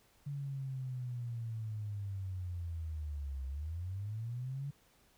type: linear two-way sweep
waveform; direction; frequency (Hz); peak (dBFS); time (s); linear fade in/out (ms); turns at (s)
sine; down then up; 143.7 to 65.41 to 143.7; -37; 0.26-4.71; 10; 3.46
effects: pink hiss -68 dBFS RMS until 5.17 s